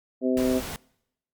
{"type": "harmonic tone", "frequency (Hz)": 128.4, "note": "C3", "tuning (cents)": -32, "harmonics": [2, 3, 4, 5], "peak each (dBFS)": [-23, -27, -29, -31], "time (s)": [0.21, 0.62], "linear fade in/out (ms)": 50}
{"type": "noise", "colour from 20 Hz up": "pink", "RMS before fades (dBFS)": -35, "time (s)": [0.37, 0.76], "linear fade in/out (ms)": 0}
{"effects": ["noise-tail reverb RT60 0.8 s tail -24 dB re dry", "Opus 48 kbps"]}